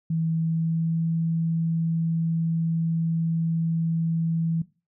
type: tone with pitch glide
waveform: sine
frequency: 162.5 to 164.39 Hz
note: E3 to E3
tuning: -24 to -4 cents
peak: -22 dBFS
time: 0.1-4.62 s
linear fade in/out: 5 ms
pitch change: +20 cents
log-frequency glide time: 0.33-1.05 s
effects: noise-tail reverb RT60 0.3 s tail -18 dB re dry